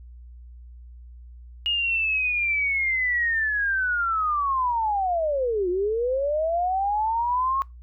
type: linear two-way sweep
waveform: sine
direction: down then up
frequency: 2871 to 349.2 to 1096 Hz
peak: -21 dBFS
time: 1.66-7.62 s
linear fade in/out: 0 ms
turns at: 5.69 s
effects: noise-tail reverb RT60 0.2 s tail -22 dB re dry + added 60 Hz sine -41 dBFS peak until 7.82 s